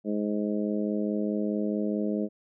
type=harmonic tone; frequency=104.7 Hz; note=G#2; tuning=15 cents sharp; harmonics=2 / 3 / 4 / 5 / 6; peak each=-28 / -32 / -34 / -36 / -38 dBFS; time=0.04-2.29 s; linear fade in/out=50 ms; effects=none